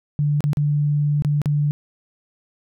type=tone with dropouts; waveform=sine; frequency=146.83 Hz; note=D3; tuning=in tune; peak=-16 dBFS; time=0.19-1.71 s; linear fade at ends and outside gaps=0 ms; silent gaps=0.406-0.44 / 0.532-0.571 / 1.222-1.248 / 1.417-1.458 s; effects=none